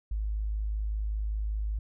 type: tone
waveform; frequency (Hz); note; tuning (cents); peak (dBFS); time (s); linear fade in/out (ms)
sine; 52.6; G#1; +23; -28; 0.11-1.79; 5
effects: none